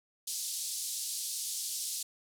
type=band-pass noise; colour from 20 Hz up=white; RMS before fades=-37 dBFS; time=0.27-2.03 s; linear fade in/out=5 ms; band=4000 to 11000 Hz; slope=24 dB/octave; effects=none